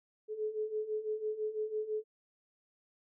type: beating tone pair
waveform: sine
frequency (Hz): 426.1 / 432.1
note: G#4 / A4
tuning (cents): +44 / -31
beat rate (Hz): 6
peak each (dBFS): -39 / -35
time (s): 0.28-2.04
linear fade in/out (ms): 50
effects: none